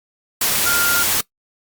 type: tone in noise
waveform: sine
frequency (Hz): 1404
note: F6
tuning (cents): +9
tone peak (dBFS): -18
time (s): 0.66-1.03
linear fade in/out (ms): 5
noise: white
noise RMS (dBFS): -18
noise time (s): 0.41-1.21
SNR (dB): -3
effects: noise-tail reverb RT60 0.1 s tail -20 dB re dry + Opus 48 kbps